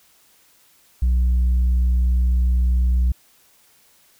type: tone with tanh clipping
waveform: triangle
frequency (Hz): 61.6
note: B1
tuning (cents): -4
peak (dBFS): -15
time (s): 1.02-3.12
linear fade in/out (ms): 5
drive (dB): 7
effects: white hiss -56 dBFS RMS until 4.19 s